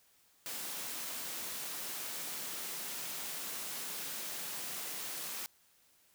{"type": "high-pass noise", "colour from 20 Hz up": "white", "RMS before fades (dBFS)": -41, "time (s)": [0.46, 5.46], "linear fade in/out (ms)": 0, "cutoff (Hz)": 140, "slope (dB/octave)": 24, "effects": ["white hiss -68 dBFS RMS until 6.14 s"]}